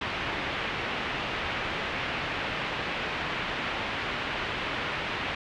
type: low-pass noise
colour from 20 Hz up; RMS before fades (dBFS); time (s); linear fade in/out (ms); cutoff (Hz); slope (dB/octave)
white; -32; 0.01-5.35; 5; 2900; 24
effects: none